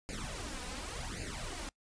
pink noise with flanger, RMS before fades -41 dBFS, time 0.09-1.69 s, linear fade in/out 0 ms, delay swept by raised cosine 0.43 to 4.03 ms, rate 0.89 Hz, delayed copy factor +0.9, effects noise-tail reverb RT60 0.1 s tail -23 dB re dry + resampled to 22050 Hz

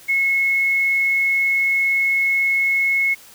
sine tone with quantisation, 2181 Hz, C#7, 29 cents flat, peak -15 dBFS, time 0.08-3.15 s, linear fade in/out 20 ms, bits 7, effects white hiss -45 dBFS RMS until 3.34 s

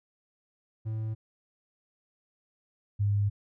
triangle / sine tone pair in turn, 110 / 101.88 Hz, A2 / G#2, 0 / -33 cents, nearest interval minor second, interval 133 cents, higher first, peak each -28 / -23 dBFS, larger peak second, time 0.85-1.15 / 2.99-3.3 s, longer second, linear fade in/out 20 ms, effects none

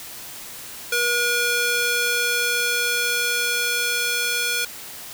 square tone with high-pass filter sweep, 480 Hz, B4, 49 cents flat, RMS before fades -22 dBFS, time 0.92-4.65 s, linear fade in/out 5 ms, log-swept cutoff 1100 to 1900 Hz, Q 0.81, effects white hiss -37 dBFS RMS until 5.13 s

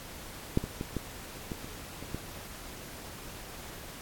clicks, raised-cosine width 3 ms, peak -11 / -22 / -21 / -18 / -21 / -29 / -28 / -21 dBFS, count 8, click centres 0.574 / 0.64 / 0.811 / 0.967 / 1.518 / 1.645 / 2.026 / 2.146 s, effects pink hiss -45 dBFS RMS until 4.01 s + AAC 64 kbps

